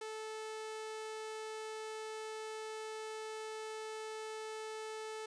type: tone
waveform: sawtooth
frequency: 436.6 Hz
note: A4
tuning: 13 cents flat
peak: -38 dBFS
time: 0.01-5.26 s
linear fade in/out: 5 ms
effects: resampled to 22050 Hz + 11-bit